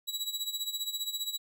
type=tone with tremolo; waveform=sawtooth; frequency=3900 Hz; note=B7; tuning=23 cents flat; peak=-27 dBFS; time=0.07-1.38 s; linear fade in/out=20 ms; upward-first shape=sine; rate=15 Hz; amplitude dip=75%; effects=none

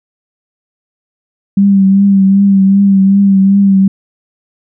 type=tone with vibrato; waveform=sine; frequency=196 Hz; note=G3; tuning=in tune; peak=-4 dBFS; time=1.57-3.88 s; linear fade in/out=5 ms; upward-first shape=triangle; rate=2.6 Hz; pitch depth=41 cents each way; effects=none

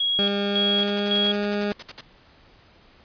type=tone with tremolo; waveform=sine; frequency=3309 Hz; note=G#7; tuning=7 cents flat; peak=-20 dBFS; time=0-1.32 s; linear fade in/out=5 ms; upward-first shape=square; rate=1.8 Hz; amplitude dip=70%
type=tone with pitch glide; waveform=20% pulse; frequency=201.3 to 205.4 Hz; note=G3 to G#3; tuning=+46 to -19 cents; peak=-18 dBFS; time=0.19-1.72 s; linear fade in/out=0 ms; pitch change=+35 cents; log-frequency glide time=0.35-1.44 s
type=noise bursts; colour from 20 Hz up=white; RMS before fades=-34 dBFS; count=14; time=0.78-2.01 s; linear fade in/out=5 ms; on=34 ms; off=58 ms
effects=pink hiss -54 dBFS RMS until 3.04 s + resampled to 11025 Hz

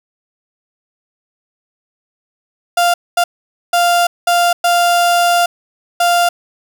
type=tone bursts at uneven times; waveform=35% pulse; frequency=697 Hz; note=F5; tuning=4 cents flat; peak=-8 dBFS; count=6; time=2.77-2.94 / 3.17-3.24 / 3.73-4.07 / 4.27-4.53 / 4.64-5.46 / 6-6.29 s; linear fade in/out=5 ms; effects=none

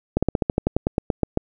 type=slowing click train; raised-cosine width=2 ms; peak=-5 dBFS; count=14; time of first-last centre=0.17-1.374 s; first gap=56 ms; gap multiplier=1.08; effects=none

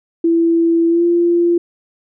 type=tone with pitch glide; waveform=sine; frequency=333.6 to 344.2 Hz; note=E4 to F4; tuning=+21 to -25 cents; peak=-10 dBFS; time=0.24-1.58 s; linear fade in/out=5 ms; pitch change=+54 cents; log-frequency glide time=0.88-1.04 s; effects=none

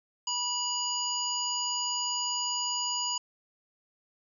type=harmonic tone; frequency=975 Hz; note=B5; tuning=23 cents flat; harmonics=1 / 3 / 5 / 7; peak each=-35 / -34 / -35 / -33 dBFS; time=0.27-3.18 s; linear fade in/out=5 ms; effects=none

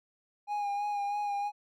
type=tone with vibrato; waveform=triangle; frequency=818 Hz; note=G#5; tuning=26 cents flat; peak=-28 dBFS; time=0.47-1.52 s; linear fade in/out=50 ms; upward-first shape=sine; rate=3.1 Hz; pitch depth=26 cents each way; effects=none

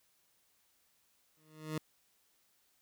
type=tone with exponential growth; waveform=20% pulse; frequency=155.56 Hz; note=D#3; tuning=in tune; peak=-28 dBFS; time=1.37-1.78 s; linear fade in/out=2 ms; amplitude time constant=88 ms; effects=white hiss -73 dBFS RMS until 2.81 s

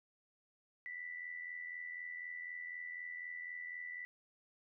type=tone with amplitude modulation; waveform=sine; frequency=1975.5 Hz; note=B6; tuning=in tune; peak=-40 dBFS; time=0.86-4.05 s; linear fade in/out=0 ms; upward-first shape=sine; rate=84 Hz; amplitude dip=60%; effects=none

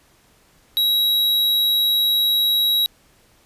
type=tone; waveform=square; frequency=3860 Hz; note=B7; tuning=40 cents flat; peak=-16 dBFS; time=0.77-2.86 s; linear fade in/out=0 ms; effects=pink hiss -56 dBFS RMS until 3.45 s + resampled to 32000 Hz

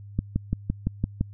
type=click train; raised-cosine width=5 ms; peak=-11 dBFS; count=7; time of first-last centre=0.19-1.21 s; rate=5.88 Hz; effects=added 101 Hz sine -40 dBFS peak until 1.33 s

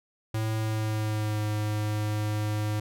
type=tone with pitch glide; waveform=square; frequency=110 to 106.01 Hz; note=A2 to G#2; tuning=0 to +36 cents; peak=-27 dBFS; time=0.34-2.8 s; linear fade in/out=5 ms; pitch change=-64 cents; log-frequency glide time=0.56-1.44 s; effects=none

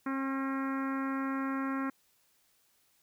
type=harmonic tone with a mistuned harmonic; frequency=269.3 Hz; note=C#4; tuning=50 cents flat; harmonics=1 / 2 / 3 / 4 / 5 / 6 / 7 / 8 / 9; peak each=-32 / -45 / -47 / -40 / -41 / -46 / -46 / -52 / -55 dBFS; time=0.06-1.9 s; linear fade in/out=5 ms; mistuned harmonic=5; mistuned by=+18 cents; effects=white hiss -70 dBFS RMS until 3.02 s

